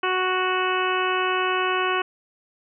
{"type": "harmonic tone", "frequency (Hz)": 370, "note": "F#4", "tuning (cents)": 0, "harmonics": [1, 2, 3, 4, 5, 6, 7, 8], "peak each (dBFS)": [-26, -30, -25, -28, -34, -36, -30, -32], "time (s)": [0.03, 2.02], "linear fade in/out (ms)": 5, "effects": []}